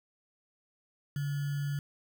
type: tone with sample-and-hold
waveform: sine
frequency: 143 Hz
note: D3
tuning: 46 cents flat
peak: -30 dBFS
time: 1.16-1.79 s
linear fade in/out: 2 ms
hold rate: 1575 Hz
effects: none